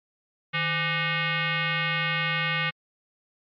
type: tone with frequency modulation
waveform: sine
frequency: 156.5 Hz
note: D#3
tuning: 10 cents sharp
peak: -23 dBFS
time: 0.53-2.71 s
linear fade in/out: 20 ms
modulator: 672 Hz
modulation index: 4.2
effects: MP3 64 kbps

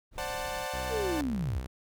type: noise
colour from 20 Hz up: brown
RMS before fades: -45 dBFS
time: 0.11-0.68 s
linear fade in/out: 50 ms
type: chord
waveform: sawtooth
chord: D dominant seventh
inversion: third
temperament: equal with one note detuned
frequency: 523.3 / 587.3 / 740 / 885.6 Hz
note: C5 / D5 / F#5 / A5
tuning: 0 / 0 / 0 / +11 cents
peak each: -35 dBFS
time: 0.18-1.21 s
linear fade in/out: 0 ms
type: tone with vibrato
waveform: sawtooth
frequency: 64 Hz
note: C2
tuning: 38 cents flat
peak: -33 dBFS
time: 0.73-1.67 s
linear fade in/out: 10 ms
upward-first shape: square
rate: 18 Hz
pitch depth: 13 cents each way
type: linear sweep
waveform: sine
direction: down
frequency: 480 to 48.62 Hz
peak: -29 dBFS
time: 0.89-1.62 s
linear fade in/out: 50 ms
effects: none

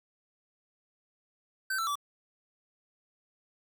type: tone with pitch steps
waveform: square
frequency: 1542 / 1334.7 / 1155.2 Hz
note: G6 / E6 / D6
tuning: -29 / +21 / -29 cents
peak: -30 dBFS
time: 1.7-1.955 s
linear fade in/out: 5 ms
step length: 85 ms
effects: none

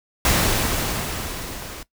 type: noise with level ramp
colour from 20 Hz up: pink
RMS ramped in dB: -17 to -36 dBFS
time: 0.25-1.83 s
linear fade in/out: 2 ms
effects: noise-tail reverb RT60 0.1 s tail -18 dB re dry

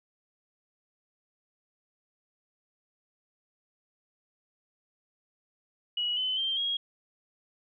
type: tone with pitch steps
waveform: sine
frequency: 2918 / 3035 / 3156 / 3283 Hz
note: F#7 / F#7 / G7 / G#7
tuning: -25 / +43 / +11 / -21 cents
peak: -27 dBFS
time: 5.97-6.77 s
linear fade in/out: 5 ms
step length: 200 ms
effects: none

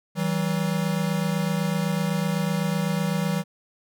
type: tone pair together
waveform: square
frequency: 162 / 189.94 Hz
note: E3 / F#3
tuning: -30 / +46 cents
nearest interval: minor third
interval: 276 cents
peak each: -26 dBFS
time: 0.15-3.44 s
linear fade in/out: 50 ms
effects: none

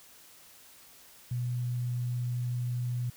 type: tone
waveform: sine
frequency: 122.6 Hz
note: B2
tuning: 12 cents flat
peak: -29 dBFS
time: 1.31-3.1 s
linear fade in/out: 5 ms
effects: white hiss -55 dBFS RMS until 3.16 s

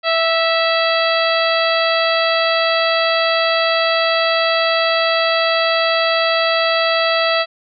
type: harmonic tone with a mistuned harmonic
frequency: 659.3 Hz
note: E5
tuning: in tune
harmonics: 1 / 2 / 3 / 4 / 5 / 6 / 7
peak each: -17 / -20 / -22 / -23 / -24 / -25 / -25 dBFS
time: 0.03-7.46 s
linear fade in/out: 50 ms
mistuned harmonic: 3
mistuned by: -19 cents
effects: none

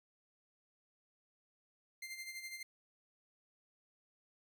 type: tone with tremolo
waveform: sawtooth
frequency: 2094 Hz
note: C7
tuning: 1 cent sharp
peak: -39 dBFS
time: 2.02-2.63 s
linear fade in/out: 5 ms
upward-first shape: sine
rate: 12 Hz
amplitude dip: 60%
effects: none

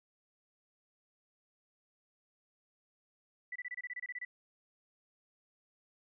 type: tone bursts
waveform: sine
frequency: 1975.5 Hz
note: B6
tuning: in tune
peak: -38 dBFS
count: 12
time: 3.52-4.25 s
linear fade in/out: 5 ms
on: 37 ms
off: 26 ms
effects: none

